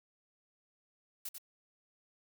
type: noise with echo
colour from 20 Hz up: blue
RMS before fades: -41 dBFS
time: 1.25-1.29 s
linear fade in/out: 5 ms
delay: 93 ms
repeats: 1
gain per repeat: -5 dB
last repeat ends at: 1.383 s
effects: none

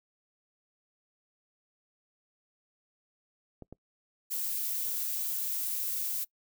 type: clicks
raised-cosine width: 2 ms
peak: -31 dBFS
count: 2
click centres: 3.623 / 3.726 s
type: noise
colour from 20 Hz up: violet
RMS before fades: -33 dBFS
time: 4.3-6.25 s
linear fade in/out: 20 ms
effects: noise-tail reverb RT60 0.1 s tail -23 dB re dry

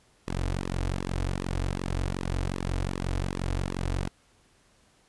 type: tone with flanger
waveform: sawtooth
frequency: 45.61 Hz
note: F#1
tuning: 24 cents flat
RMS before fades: -30 dBFS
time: 0.27-4.09 s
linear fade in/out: 10 ms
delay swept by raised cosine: 1.3 to 5.4 ms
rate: 2.6 Hz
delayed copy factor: -0.9
effects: pink hiss -63 dBFS RMS until 5.08 s + resampled to 24000 Hz

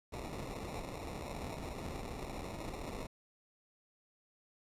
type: noise with sample-and-hold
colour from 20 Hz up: pink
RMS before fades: -43 dBFS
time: 0.12-3.07 s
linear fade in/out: 10 ms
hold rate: 1575 Hz
effects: low-pass 12000 Hz 12 dB/octave

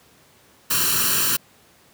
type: noise with comb filter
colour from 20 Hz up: white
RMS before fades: -20 dBFS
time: 0.7-1.37 s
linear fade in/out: 10 ms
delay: 0.7 ms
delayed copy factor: +0.85
effects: pink hiss -54 dBFS RMS until 1.93 s + high-pass 100 Hz 12 dB/octave

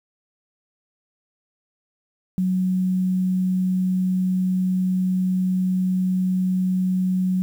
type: tone with quantisation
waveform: sine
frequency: 185 Hz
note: F#3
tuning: in tune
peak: -18 dBFS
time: 2.38-7.42 s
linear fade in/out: 0 ms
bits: 8
effects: none

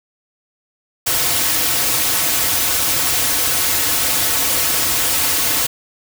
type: noise with comb filter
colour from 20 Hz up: white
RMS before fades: -17 dBFS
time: 1.06-5.67 s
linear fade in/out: 10 ms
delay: 5 ms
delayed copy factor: -0.95
effects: none

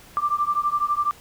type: beating tone pair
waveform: sine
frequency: 1174.7 / 1186.7 Hz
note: D6 / D6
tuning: 0 / +18 cents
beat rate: 12 Hz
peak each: -23 dBFS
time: 0.17-1.11 s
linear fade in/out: 0 ms
effects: pink hiss -48 dBFS RMS until 1.2 s

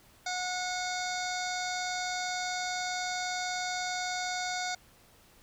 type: harmonic tone with a mistuned harmonic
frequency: 729 Hz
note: F#5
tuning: 26 cents flat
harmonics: 1 / 2 / 3 / 5 / 6 / 7 / 8 / 9 / 10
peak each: -35 / -38 / -40 / -42 / -43 / -43 / -44 / -45 / -45 dBFS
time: 0.26-4.75 s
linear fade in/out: 5 ms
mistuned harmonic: 7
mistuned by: -90 cents
effects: pink hiss -60 dBFS RMS until 5.42 s

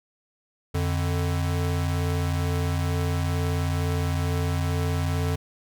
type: tone pair together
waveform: square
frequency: 88 / 147.4 Hz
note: F2 / D3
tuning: +14 / +7 cents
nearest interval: major sixth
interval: 893 cents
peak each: -25 / -29 dBFS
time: 0.74-5.36 s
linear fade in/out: 10 ms
effects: none

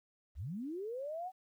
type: linear sweep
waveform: sine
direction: up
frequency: 49 to 768 Hz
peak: -38 dBFS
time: 0.35-1.32 s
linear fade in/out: 50 ms
effects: 12-bit

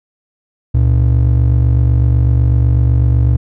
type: ring-modulated tone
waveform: triangle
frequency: 94.3 Hz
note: F#2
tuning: 33 cents sharp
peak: -3 dBFS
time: 0.74-3.37 s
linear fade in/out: 10 ms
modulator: 24 Hz
effects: none

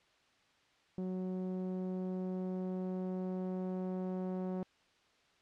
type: tone with low-pass filter sweep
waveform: sawtooth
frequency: 185 Hz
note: F#3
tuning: in tune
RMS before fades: -38 dBFS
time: 0.98-4.63 s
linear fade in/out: 0 ms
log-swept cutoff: 420 to 670 Hz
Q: 0.89
effects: white hiss -69 dBFS RMS until 5.41 s + low-pass 4000 Hz 12 dB/octave

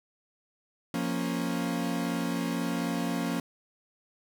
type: chord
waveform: 40% pulse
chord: Bb minor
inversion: second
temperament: equal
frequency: 174.61 / 233.1 / 277.2 Hz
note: F3 / Bb3 / Db4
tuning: 0 / 0 / 0 cents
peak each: -32 dBFS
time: 0.94-3.4 s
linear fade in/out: 2 ms
effects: none

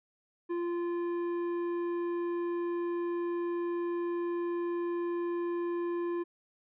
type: tone with tanh clipping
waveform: sine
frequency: 345.8 Hz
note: F4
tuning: 17 cents flat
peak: -32 dBFS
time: 0.49-6.24 s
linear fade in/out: 20 ms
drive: 10 dB
effects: none

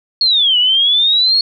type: exponential two-way sweep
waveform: sine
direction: down then up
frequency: 4369 to 2900 to 4369 Hz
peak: -9 dBFS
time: 0.21-1.41 s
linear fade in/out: 2 ms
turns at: 0.58 s
effects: none

